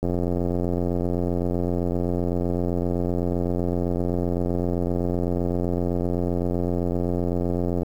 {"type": "click train", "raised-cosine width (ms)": 2, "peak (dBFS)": -12, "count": 686, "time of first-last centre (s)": [0.03, 7.832], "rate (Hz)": 87.8, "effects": ["8-bit"]}